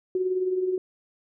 sine tone with tremolo, 370 Hz, F#4, in tune, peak -20 dBFS, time 0.15-0.78 s, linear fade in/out 2 ms, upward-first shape triangle, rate 19 Hz, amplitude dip 60%, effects none

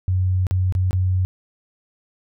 sine tone with dropouts, 92.5 Hz, F#2, in tune, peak -16 dBFS, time 0.08-1.25 s, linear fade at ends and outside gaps 0 ms, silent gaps 0.468-0.51 / 0.724-0.751 / 0.909-0.93 s, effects none

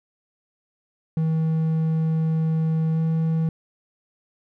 triangle tone with pitch glide, 160.1 to 161.49 Hz, D#3 to E3, +50 to -35 cents, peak -17 dBFS, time 1.17-3.49 s, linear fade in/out 2 ms, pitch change +15 cents, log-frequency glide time 2.93-2.99 s, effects none

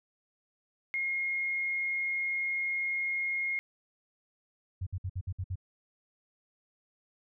sine tone, 2146 Hz, C7, 43 cents sharp, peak -29 dBFS, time 0.94-3.59 s, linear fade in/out 0 ms
sine tone bursts, 92.5 Hz, F#2, in tune, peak -31 dBFS, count 7, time 4.81-5.557 s, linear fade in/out 10 ms, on 57 ms, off 58 ms
effects none

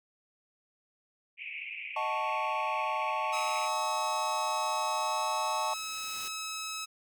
pink band-pass noise, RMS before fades -41 dBFS, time 1.37-3.7 s, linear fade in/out 50 ms, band 2200 to 2700 Hz, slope 96 dB/octave
triangle chord, D# half-diminished seventh, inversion none, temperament equal, 622.3 / 740 / 880 / 1108.7 Hz, D#5 / F#5 / A5 / C#6, 0 / 0 / 0 / 0 cents, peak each -36 / -37 / -31 / -32 dBFS, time 1.96-5.74 s, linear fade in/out 5 ms
10% pulse tone with pitch glide, 1282 to 1290.2 Hz, E6 to E6, -49 to -38 cents, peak -27 dBFS, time 3.32-6.86 s, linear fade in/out 20 ms, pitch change +11 cents, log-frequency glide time 5.01-5.22 s
white noise with exponential growth, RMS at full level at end -43 dBFS, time 4.62-6.28 s, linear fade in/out 0 ms, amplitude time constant 360 ms
effects none

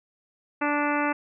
harmonic tone, 292.5 Hz, D4, 7 cents flat, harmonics 1 / 2 / 3 / 4 / 5 / 6 / 7 / 8 / 9, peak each -27 / -31 / -29 / -31 / -31 / -36 / -34 / -38 / -36 dBFS, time 0.61-1.13 s, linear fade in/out 10 ms, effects none

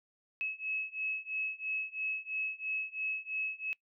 sine beating tone pair, 2577 / 2580 Hz, E7 / E7, -40 / -38 cents, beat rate 3 Hz, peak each -38 / -37 dBFS, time 0.41-3.73 s, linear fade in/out 0 ms, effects noise-tail reverb RT60 0.1 s tail -22 dB re dry

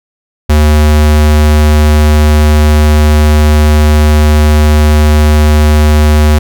square tone, 75.6 Hz, D#2, 49 cents flat, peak -4 dBFS, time 0.49-6.39 s, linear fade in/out 10 ms, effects none

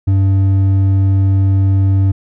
sine tone with hard clipping, 96.9 Hz, G2, 20 cents flat, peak -10 dBFS, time 0.07-2.12 s, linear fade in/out 10 ms, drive 5 dB, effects none

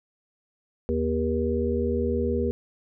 harmonic tone, 79.4 Hz, D#2, 36 cents sharp, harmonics 1 / 3 / 5 / 6, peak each -28 / -28 / -28 / -28 dBFS, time 0.89-2.51 s, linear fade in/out 0 ms, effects none

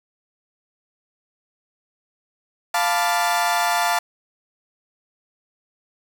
30% pulse chord, B half-diminished seventh, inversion second, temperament equal, 698.5 / 880 / 987.8 / 1174.7 Hz, F5 / A5 / B5 / D6, 0 / 0 / 0 / 0 cents, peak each -19 / -20 / -25 / -25 dBFS, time 2.74-3.99 s, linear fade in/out 5 ms, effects 7-bit

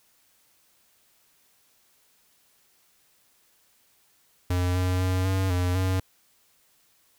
square tone with pitch steps, 89.9 / 91.5 / 92.5 / 94.9 / 89.7 / 93.5 Hz, F#2 / F#2 / F#2 / F#2 / F2 / F#2, -49 / -19 / 0 / +44 / +47 / +19 cents, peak -23 dBFS, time 4.5-6 s, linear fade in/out 5 ms, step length 250 ms, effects white hiss -64 dBFS RMS until 7.18 s

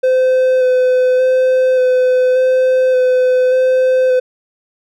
triangle tone with vibrato, 511 Hz, C5, 41 cents flat, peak -7 dBFS, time 0.03-4.2 s, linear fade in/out 10 ms, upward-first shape square, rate 0.86 Hz, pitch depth 12 cents each way, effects none

